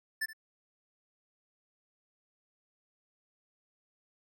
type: tone with echo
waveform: square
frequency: 1760 Hz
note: A6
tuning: in tune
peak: -31 dBFS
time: 0.21-0.26 s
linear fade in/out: 10 ms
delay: 73 ms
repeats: 1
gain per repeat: -15 dB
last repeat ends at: 0.333 s
effects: none